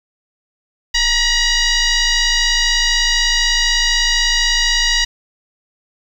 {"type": "tone with frequency modulation", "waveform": "sine", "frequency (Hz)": 928, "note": "A#5", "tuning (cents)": -8, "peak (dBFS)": -12, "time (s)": [0.94, 5.05], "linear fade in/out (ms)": 10, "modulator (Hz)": 956, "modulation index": 5.2, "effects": ["7-bit"]}